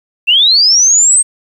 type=linear sweep; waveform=sine; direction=up; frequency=2637 to 8460 Hz; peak=-5 dBFS; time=0.27-1.23 s; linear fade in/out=20 ms; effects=7-bit